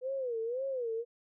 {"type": "tone with vibrato", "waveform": "sine", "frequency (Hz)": 493.9, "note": "B4", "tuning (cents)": 0, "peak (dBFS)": -32, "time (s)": [0.01, 1.05], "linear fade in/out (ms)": 50, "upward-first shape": "sine", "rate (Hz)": 1.9, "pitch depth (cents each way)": 170, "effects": []}